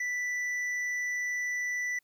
sine tone with hard clipping, 1975.5 Hz, B6, in tune, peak -31 dBFS, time 0-1.99 s, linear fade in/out 5 ms, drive 5 dB, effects white hiss -75 dBFS RMS until 2.03 s

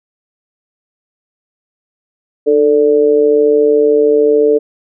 sine tone with amplitude modulation, 443.2 Hz, A4, 13 cents sharp, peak -3 dBFS, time 2.46-4.59 s, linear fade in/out 20 ms, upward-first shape sine, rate 141 Hz, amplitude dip 80%, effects none

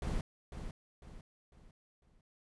brown noise with echo, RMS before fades -35 dBFS, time 0.02-0.21 s, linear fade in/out 2 ms, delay 500 ms, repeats 4, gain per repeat -8 dB, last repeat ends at 2.21 s, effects resampled to 24000 Hz

